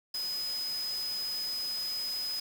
sine tone in noise, 5030 Hz, D#8, 18 cents sharp, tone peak -32 dBFS, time 0.14-2.4 s, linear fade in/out 5 ms, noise white, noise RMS -44 dBFS, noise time 0.14-2.4 s, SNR +9 dB, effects none

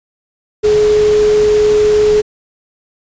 sine tone in noise, 422.6 Hz, G#4, 30 cents sharp, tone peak -7 dBFS, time 0.63-2.22 s, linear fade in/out 20 ms, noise pink, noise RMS -24 dBFS, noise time 0.63-2.22 s, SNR +14 dB, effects resampled to 16000 Hz

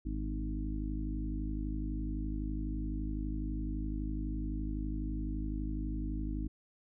harmonic tone with a mistuned harmonic, 51.91 Hz, G#1, in tune, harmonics 1 / 2 / 3 / 4 / 5 / 6, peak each -35 / -46 / -46 / -46 / -42 / -42 dBFS, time 0.05-6.48 s, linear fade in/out 10 ms, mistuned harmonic 2, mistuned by +21 cents, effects none

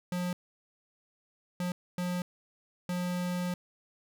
square tone bursts at uneven times, 178.6 Hz, F3, 39 cents sharp, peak -31 dBFS, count 4, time 0.12-0.33 / 1.6-1.72 / 1.98-2.22 / 2.89-3.54 s, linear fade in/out 2 ms, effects none

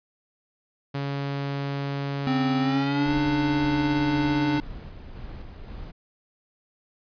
sawtooth tone, 140.1 Hz, C#3, 19 cents sharp, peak -23 dBFS, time 0.94-4.59 s, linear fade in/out 10 ms
square tone with pitch glide, 260.6 to 297.6 Hz, C4 to D4, -7 to +23 cents, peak -23 dBFS, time 2.27-4.6 s, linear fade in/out 0 ms, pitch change +230 cents, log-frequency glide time 2.6-3.14 s
brown noise with tremolo, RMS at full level -37 dBFS, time 3.05-5.92 s, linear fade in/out 20 ms, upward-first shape square, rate 1.9 Hz, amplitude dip 30%
effects resampled to 11025 Hz

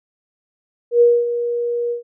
sine tone with ADSR envelope, 476.5 Hz, A#4, 38 cents sharp, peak -7 dBFS, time 0.91-2.03 s, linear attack 100 ms, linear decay 240 ms, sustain -11 dB, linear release 120 ms, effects none

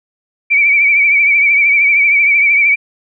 sine tone with vibrato, 2298 Hz, D7, 38 cents flat, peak -7 dBFS, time 0.5-2.76 s, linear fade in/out 20 ms, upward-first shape triangle, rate 13 Hz, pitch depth 69 cents each way, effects none

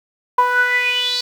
sawtooth tone with band-pass filter sweep, 493.9 Hz, B4, in tune, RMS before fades -17 dBFS, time 0.38-1.21 s, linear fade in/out 5 ms, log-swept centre 1000 to 4500 Hz, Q 8.1, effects 7-bit

